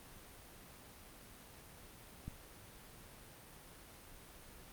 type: click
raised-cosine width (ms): 5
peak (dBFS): -30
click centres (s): 2.28
effects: pink hiss -56 dBFS RMS until 4.72 s + Opus 32 kbps